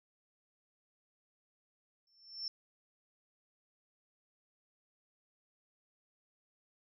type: tone with exponential growth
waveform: sine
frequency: 5380 Hz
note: E8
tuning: 34 cents sharp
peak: -34 dBFS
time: 2.07-2.48 s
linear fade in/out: 2 ms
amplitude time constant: 88 ms
effects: none